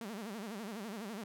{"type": "tone with vibrato", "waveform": "sawtooth", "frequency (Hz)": 212.6, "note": "G#3", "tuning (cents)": 41, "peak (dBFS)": -37, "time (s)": [0.01, 1.24], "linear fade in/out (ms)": 2, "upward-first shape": "sine", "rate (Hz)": 12, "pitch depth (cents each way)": 180, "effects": []}